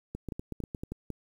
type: clicks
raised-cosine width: 3 ms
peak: -23 dBFS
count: 11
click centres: 0.15 / 0.287 / 0.322 / 0.395 / 0.523 / 0.603 / 0.638 / 0.748 / 0.835 / 0.92 / 1.103 s
effects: 9-bit